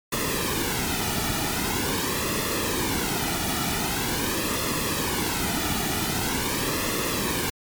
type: noise with flanger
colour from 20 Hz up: pink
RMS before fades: -26 dBFS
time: 0.12-7.5 s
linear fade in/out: 5 ms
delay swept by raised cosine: 1.3 to 1.9 ms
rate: 0.44 Hz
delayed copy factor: -0.65
effects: MP3 96 kbps